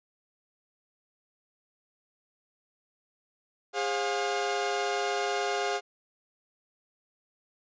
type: tone cluster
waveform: sawtooth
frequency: 408.6 / 535 / 711 Hz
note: G#4 / C5 / F5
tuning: -28 / +38 / +31 cents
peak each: -27 / -32 / -27 dBFS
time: 3.73-5.81 s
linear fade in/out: 50 ms
effects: resampled to 16000 Hz